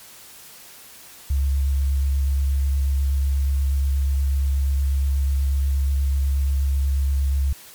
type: tone with vibrato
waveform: sine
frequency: 68.8 Hz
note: C#2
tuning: 12 cents flat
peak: -17 dBFS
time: 1.3-7.53 s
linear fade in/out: 5 ms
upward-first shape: square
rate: 8.3 Hz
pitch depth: 13 cents each way
effects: white hiss -44 dBFS RMS until 7.74 s + MP3 96 kbps